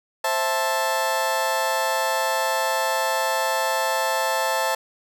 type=chord; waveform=30% pulse; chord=A minor; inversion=first; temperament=just; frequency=528 / 660 / 880 Hz; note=C5 / E5 / A5; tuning=+16 / +2 / 0 cents; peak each=-24 / -24 / -21 dBFS; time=0.24-4.75 s; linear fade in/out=5 ms; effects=none